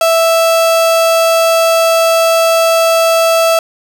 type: tone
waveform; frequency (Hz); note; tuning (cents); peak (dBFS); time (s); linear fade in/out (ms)
35% pulse; 659.3; E5; 0; -6; 0.01-3.59; 2
effects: none